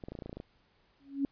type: clicks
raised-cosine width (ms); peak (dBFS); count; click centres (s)
2; -28; 11; 0.038 / 0.085 / 0.12 / 0.152 / 0.189 / 0.222 / 0.26 / 0.295 / 0.329 / 0.37 / 0.401
type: tone with exponential growth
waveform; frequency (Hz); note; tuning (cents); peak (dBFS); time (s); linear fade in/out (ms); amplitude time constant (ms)
sine; 277.2; C#4; 0; -24; 1-1.25; 1; 53
effects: pink hiss -69 dBFS RMS until 1.31 s + resampled to 11025 Hz